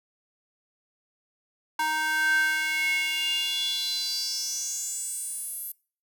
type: tone with high-pass filter sweep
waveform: square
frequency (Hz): 311.5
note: D#4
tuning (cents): +2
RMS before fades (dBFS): -28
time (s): 1.79-5.72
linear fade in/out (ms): 5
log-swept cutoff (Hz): 1100 to 12000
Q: 6.3
effects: noise-tail reverb RT60 0.4 s tail -24 dB re dry